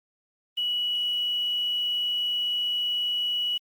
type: tone with quantisation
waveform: sine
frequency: 2934 Hz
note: F#7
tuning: 15 cents flat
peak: -24 dBFS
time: 0.57-3.58 s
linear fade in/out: 10 ms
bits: 8
effects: Opus 32 kbps